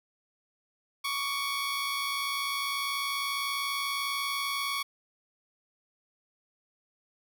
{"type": "tone pair together", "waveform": "15% pulse", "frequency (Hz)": [1114.6, 1174.7], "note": ["C#6", "D6"], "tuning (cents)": [9, 0], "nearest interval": "minor second", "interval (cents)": 91, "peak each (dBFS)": [-24, -32], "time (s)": [1.04, 4.83], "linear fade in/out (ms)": 10, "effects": []}